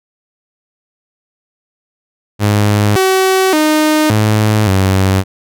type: tone with pitch steps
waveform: sawtooth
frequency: 103.8 / 378.8 / 307.5 / 107.2 / 95.7 Hz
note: G#2 / F#4 / D#4 / A2 / G2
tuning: 0 / +41 / -20 / -45 / -41 cents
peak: -5 dBFS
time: 2.39-5.24 s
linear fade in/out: 50 ms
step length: 570 ms
effects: none